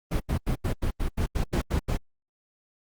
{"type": "noise bursts", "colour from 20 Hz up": "brown", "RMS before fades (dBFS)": -25, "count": 11, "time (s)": [0.11, 1.972], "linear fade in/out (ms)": 10, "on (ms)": 92, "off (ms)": 85, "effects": ["Opus 32 kbps"]}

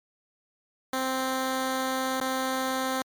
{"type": "tone with dropouts", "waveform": "10% pulse", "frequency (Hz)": 261.6, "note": "C4", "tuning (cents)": 0, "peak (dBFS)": -18, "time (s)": [0.93, 3.02], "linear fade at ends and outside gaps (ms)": 2, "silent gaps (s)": [2.203, 2.211], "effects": ["MP3 96 kbps"]}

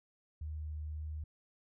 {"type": "tone with vibrato", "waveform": "sine", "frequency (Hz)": 76.6, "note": "D#2", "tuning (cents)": -27, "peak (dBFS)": -38, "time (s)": [0.41, 1.24], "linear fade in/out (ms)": 5, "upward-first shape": "triangle", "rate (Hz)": 1.9, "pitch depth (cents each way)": 9, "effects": []}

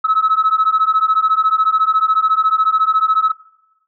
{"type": "beating tone pair", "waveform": "sine", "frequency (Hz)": [1286, 1300], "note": ["E6", "E6"], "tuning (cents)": [-43, -24], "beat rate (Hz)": 14, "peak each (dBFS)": -14, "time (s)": [0.04, 3.32], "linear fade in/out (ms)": 10, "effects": ["noise-tail reverb RT60 0.9 s tail -19 dB re dry", "tanh soft clip ceiling -6 dBFS"]}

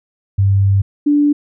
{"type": "tone pair in turn", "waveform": "sine", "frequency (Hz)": [98.4, 292], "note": ["G2", "D4"], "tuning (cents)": [7, -10], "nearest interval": "octave + perfect fifth", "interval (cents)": 1883, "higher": "second", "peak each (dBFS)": -9, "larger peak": "neither", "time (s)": [[0.38, 0.82], [1.06, 1.33]], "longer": "first", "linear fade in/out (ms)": 10, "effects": []}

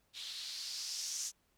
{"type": "noise with low-pass filter sweep", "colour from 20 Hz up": "violet", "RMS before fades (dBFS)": -42, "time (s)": [0.13, 1.32], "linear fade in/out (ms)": 50, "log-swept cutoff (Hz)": [3600, 6400], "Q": 3.6, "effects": ["pink hiss -75 dBFS RMS until 1.57 s"]}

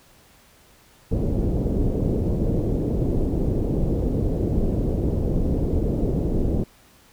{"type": "low-pass noise", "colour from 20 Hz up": "pink", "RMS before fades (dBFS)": -22, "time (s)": [1.11, 6.64], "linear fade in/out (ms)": 10, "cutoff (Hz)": 480, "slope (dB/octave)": 24, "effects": ["pink hiss -54 dBFS RMS until 7.12 s"]}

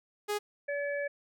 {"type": "tone", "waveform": "sawtooth", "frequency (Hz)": 415.3, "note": "G#4", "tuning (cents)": 0, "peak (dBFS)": -26, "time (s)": [0.28, 0.39], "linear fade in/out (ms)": 20}
{"type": "harmonic tone", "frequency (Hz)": 572, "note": "D5", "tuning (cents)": -46, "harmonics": [1, 3, 4], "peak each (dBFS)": [-32, -37, -43], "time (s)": [0.68, 1.08], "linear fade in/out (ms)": 10}
{"effects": []}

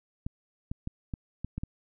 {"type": "clicks", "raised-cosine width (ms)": 5, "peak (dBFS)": -21, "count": 7, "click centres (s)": [0.265, 0.715, 0.874, 1.138, 1.446, 1.58, 1.635], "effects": []}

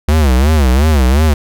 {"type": "tone with vibrato", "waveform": "square", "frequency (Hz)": 70.5, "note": "C#2", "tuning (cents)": 30, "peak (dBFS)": -8, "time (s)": [0.08, 1.34], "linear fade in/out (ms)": 5, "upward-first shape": "sine", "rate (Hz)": 2.8, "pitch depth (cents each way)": 210, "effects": []}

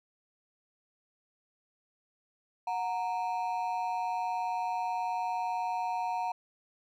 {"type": "ring-modulated tone", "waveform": "triangle", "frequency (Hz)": 830.6, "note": "G#5", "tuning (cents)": 0, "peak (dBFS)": -25, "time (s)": [2.67, 6.32], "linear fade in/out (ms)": 5, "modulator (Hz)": 99, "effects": []}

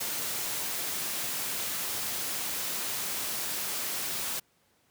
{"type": "noise", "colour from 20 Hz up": "white", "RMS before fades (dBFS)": -33, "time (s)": [0, 4.4], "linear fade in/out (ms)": 10, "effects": ["pink hiss -68 dBFS RMS until 4.9 s", "high-pass 100 Hz 12 dB/octave"]}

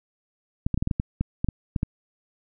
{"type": "clicks", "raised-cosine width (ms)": 5, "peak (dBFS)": -11, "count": 12, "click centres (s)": [0.665, 0.743, 0.776, 0.825, 0.874, 0.912, 0.999, 1.21, 1.445, 1.487, 1.762, 1.831], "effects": []}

